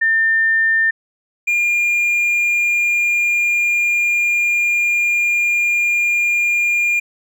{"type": "tone pair in turn", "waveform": ["sine", "triangle"], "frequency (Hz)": [1800, 2410], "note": ["A6", "D7"], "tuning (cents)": [39, 44], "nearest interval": "perfect fourth", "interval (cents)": 505, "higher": "second", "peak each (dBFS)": [-12, -12], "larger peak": "neither", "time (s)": [[0.01, 0.91], [1.47, 7]], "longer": "second", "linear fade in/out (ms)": 10, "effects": []}